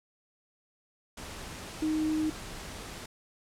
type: tone in noise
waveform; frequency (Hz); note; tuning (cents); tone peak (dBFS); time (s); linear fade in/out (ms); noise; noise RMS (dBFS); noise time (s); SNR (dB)
sine; 311.1; D#4; 0; -26; 1.82-2.3; 5; pink; -42; 1.17-3.06; +13
effects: low-pass 10000 Hz 12 dB/octave